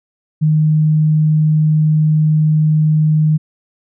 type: tone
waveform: sine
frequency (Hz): 154.5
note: D#3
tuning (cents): -12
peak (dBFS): -9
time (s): 0.41-3.38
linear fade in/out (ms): 20
effects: none